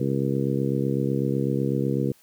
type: harmonic tone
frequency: 68 Hz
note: C#2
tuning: 33 cents flat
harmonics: 2 / 3 / 4 / 5 / 6 / 7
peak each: -26 / -28 / -29 / -30 / -31 / -31 dBFS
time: 0-2.12 s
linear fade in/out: 5 ms
effects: white hiss -58 dBFS RMS until 2.22 s